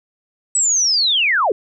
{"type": "linear sweep", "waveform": "sine", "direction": "down", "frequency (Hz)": [8040, 349.1], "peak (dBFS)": -13, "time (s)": [0.55, 1.52], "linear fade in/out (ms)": 2, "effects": []}